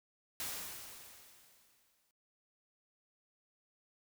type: noise with exponential decay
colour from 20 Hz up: white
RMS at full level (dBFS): -39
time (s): 0.4-2.11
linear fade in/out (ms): 1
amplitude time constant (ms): 370
effects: noise-tail reverb RT60 0.1 s tail -21 dB re dry